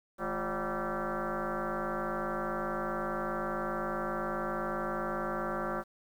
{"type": "tone with frequency modulation", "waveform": "sine", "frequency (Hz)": 406.2, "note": "G#4", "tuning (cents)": -38, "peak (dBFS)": -31, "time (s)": [0.18, 5.84], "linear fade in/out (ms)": 50, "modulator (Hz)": 190, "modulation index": 5.8, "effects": ["10-bit"]}